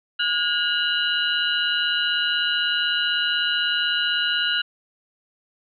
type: tone cluster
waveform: sine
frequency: 1441 / 1631 / 2858 / 3014 / 3971 Hz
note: F#6 / G#6 / F7 / F#7 / B7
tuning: -46 / -32 / +39 / +31 / +9 cents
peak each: -24 / -30 / -23 / -31 / -30 dBFS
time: 0.19-4.62 s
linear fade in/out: 10 ms
effects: none